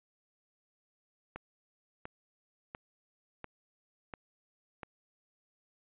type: click train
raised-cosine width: 0.5 ms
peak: -26 dBFS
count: 6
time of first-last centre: 1.36-4.832 s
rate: 1.44 Hz
effects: resampled to 8000 Hz